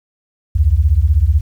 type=beating tone pair; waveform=sine; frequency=67.1 / 83.1 Hz; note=C2 / E2; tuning=+44 / +15 cents; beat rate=16 Hz; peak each=-12 dBFS; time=0.55-1.41 s; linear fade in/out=10 ms; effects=8-bit